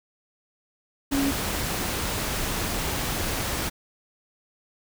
sine tone in noise, 277.2 Hz, C#4, in tune, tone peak -22 dBFS, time 1.11-1.32 s, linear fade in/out 20 ms, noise pink, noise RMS -28 dBFS, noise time 1.11-3.7 s, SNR +3 dB, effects none

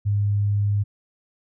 sine tone, 102.2 Hz, G#2, 27 cents flat, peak -18 dBFS, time 0.05-0.84 s, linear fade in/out 20 ms, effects none

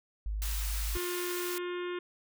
sine tone, 51.91 Hz, G#1, in tune, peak -31 dBFS, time 0.26-0.97 s, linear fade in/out 0 ms
white high-pass noise, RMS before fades -39 dBFS, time 0.42-1.58 s, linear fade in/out 0 ms, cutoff 970 Hz, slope 12 dB/octave
harmonic tone, 355.2 Hz, F4, 29 cents sharp, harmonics 1 / 3 / 4 / 5 / 6 / 7 / 8 / 9 / 10, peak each -34 / -44 / -46 / -48 / -50 / -51 / -52 / -53 / -54 dBFS, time 0.95-1.99 s, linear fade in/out 5 ms
effects none

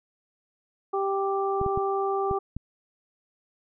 harmonic tone, 392 Hz, G4, in tune, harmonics 1 / 2 / 3, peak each -26 / -29 / -31 dBFS, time 0.93-2.39 s, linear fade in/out 10 ms
clicks, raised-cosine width 5 ms, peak -20 dBFS, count 5, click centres 1.614 / 1.663 / 1.775 / 2.312 / 2.566 s
effects none

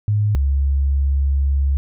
sine tone pair in turn, 104.7 / 69.1 Hz, G#2 / C#2, +15 / -5 cents, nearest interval perfect fifth, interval 720 cents, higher first, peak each -14 dBFS, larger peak neither, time 0.08-0.35 / 0.35-1.77 s, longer second, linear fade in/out 0 ms, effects none

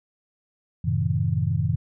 sine chord, F# diminished seventh, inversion none, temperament just, 92.5 / 111 / 133.2 / 159.84 Hz, F#2 / A2 / C3 / Eb3, 0 / +16 / +31 / +47 cents, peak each -26 dBFS, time 0.84-1.76 s, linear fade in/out 10 ms, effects none

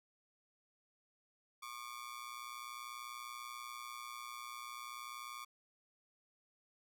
sawtooth ring-modulated tone, 1147 Hz, D6, 41 cents flat, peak -39 dBFS, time 1.62-5.45 s, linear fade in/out 10 ms, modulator 60.2 Hz, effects none

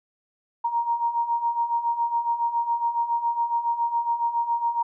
sine beating tone pair, 932.3 / 939.5 Hz, A#5 / A#5, 0 / +13 cents, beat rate 7.2 Hz, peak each -28 / -23 dBFS, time 0.64-4.83 s, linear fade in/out 10 ms, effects none

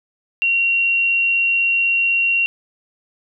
sine tone, 2748 Hz, F7, 29 cents flat, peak -14 dBFS, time 0.42-2.46 s, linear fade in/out 0 ms, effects none

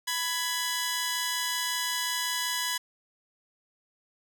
10% pulse tone pair together, 993 / 1676.8 Hz, B5 / G#6, +9 / +16 cents, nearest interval major sixth, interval 907 cents, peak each -22 dBFS, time 0.07-2.78 s, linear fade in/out 10 ms, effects none

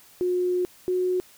sine tone pair in turn, 360.5 / 365.3 Hz, F#4 / F#4, -45 / -22 cents, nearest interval unison, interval 23 cents, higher second, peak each -21 dBFS, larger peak neither, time 0.21-0.65 / 0.88-1.2 s, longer first, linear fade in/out 0 ms, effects white hiss -53 dBFS RMS until 1.37 s

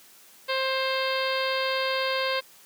harmonic tone, 528 Hz, C5, 16 cents sharp, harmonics 1 / 2 / 3 / 4 / 5 / 6 / 7 / 8 / 9, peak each -28 / -31 / -33 / -34 / -35 / -36 / -36 / -37 / -38 dBFS, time 0.48-2.41 s, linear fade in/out 20 ms, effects white hiss -53 dBFS RMS until 2.65 s + high-pass 150 Hz 12 dB/octave

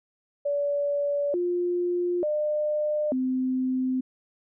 sine tone with pitch steps, 574 / 353 / 602 / 257.7 Hz, D5 / F4 / D5 / C4, -40 / +19 / +43 / -26 cents, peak -23 dBFS, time 0.45-4.01 s, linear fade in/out 10 ms, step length 890 ms, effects none

